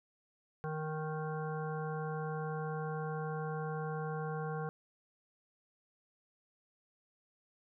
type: harmonic tone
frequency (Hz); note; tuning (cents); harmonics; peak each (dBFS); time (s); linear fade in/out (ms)
155.6; D#3; 0; 1 / 3 / 5 / 7 / 9 / 10; -38 / -41 / -44 / -47 / -49 / -52; 0.64-4.69; 0
effects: none